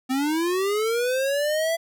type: linear sweep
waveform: square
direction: up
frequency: 254 to 671 Hz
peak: -22 dBFS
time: 0.09-1.77 s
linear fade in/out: 20 ms
effects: none